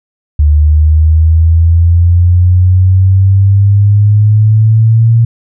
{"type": "exponential sweep", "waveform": "sine", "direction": "up", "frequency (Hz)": [73.9, 116.1], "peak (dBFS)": -3, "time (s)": [0.39, 5.25], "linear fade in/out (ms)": 5, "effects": []}